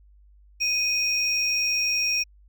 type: tone pair together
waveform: triangle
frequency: 2489 / 5588 Hz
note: D#7 / F8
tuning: 0 / 0 cents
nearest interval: octave + major second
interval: 1400 cents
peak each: -23 / -22 dBFS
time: 0.6-2.24 s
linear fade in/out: 20 ms
effects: tanh soft clip ceiling -13 dBFS + added 50 Hz sine -51 dBFS peak until 2.48 s